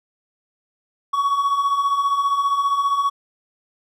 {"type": "beating tone pair", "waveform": "triangle", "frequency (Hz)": [1110, 1125], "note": ["C#6", "C#6"], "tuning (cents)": [2, 25], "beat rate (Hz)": 15, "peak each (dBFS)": [-23, -16], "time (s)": [1.13, 3.1], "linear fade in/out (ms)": 10, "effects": []}